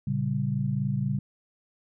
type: chord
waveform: sine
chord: G diminished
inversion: first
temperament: equal with one note detuned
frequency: 114.54 / 138.59 / 196 Hz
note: Bb2 / Db3 / G3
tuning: -30 / 0 / 0 cents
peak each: -31 / -27 / -30 dBFS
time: 0.07-1.19 s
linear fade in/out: 5 ms
effects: none